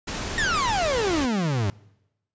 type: noise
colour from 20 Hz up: pink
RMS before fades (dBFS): -30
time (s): 0.07-1.26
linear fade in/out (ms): 10
type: exponential sweep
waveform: 40% pulse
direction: down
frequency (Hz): 1877 to 93.4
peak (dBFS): -21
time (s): 0.38-1.7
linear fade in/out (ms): 0
effects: noise-tail reverb RT60 0.9 s tail -23 dB re dry + resampled to 16000 Hz